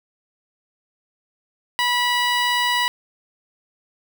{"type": "tone with notch filter", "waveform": "15% pulse", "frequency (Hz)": 977, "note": "B5", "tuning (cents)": -19, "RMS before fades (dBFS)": -20, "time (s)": [1.79, 2.88], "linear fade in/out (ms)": 0, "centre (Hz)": 11000, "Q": 1.2, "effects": []}